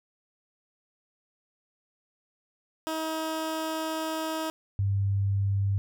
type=tone pair in turn; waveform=15% pulse / sine; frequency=318.2 / 99.02 Hz; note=D#4 / G2; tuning=+39 / +18 cents; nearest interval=octave + minor sixth; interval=2021 cents; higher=first; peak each=-23 dBFS; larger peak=neither; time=2.87-4.5 / 4.79-5.78 s; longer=first; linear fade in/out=0 ms; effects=none